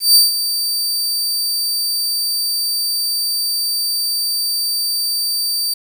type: tone with ADSR envelope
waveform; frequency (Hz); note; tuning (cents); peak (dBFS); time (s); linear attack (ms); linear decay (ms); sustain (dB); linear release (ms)
sawtooth; 4637; D8; -23; -3; 0-5.74; 150; 160; -11; 7
effects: 7-bit